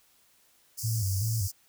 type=high-pass noise; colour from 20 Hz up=pink; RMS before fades=-37 dBFS; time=0.77-1.52 s; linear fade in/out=20 ms; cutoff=4800 Hz; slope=96 dB/octave
type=tone with vibrato; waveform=sine; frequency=103.83 Hz; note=G#2; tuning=in tune; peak=-26 dBFS; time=0.83-1.48 s; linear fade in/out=20 ms; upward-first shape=square; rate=2.6 Hz; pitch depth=130 cents each way
effects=white hiss -64 dBFS RMS until 1.68 s